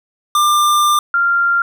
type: tone pair in turn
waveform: square / sine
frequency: 1193 / 1389.2 Hz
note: D6 / F6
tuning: +27 / -10 cents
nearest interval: minor third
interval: 263 cents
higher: second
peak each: -11 dBFS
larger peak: neither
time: 0.35-0.99 / 1.14-1.62 s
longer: first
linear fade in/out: 2 ms
effects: none